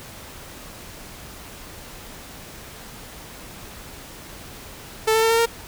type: tone with pitch steps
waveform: sawtooth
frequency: 440 / 445.6 / 451.3 / 457.1 / 462.9 Hz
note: A4 / A4 / A4 / A#4 / A#4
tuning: 0 / +22 / +44 / -34 / -12 cents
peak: -12 dBFS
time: 5.07-5.46 s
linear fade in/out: 10 ms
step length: 78 ms
effects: pink hiss -40 dBFS RMS until 5.67 s